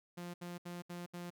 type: tone bursts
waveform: sawtooth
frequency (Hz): 175.1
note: F3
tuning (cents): +5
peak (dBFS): -39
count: 5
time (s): 0.17-1.304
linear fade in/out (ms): 10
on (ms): 170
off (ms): 71
effects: none